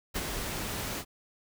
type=noise with ADSR envelope; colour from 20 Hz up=pink; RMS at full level=-31 dBFS; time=0.14-1.05 s; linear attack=25 ms; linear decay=37 ms; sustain=-4 dB; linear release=67 ms; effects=none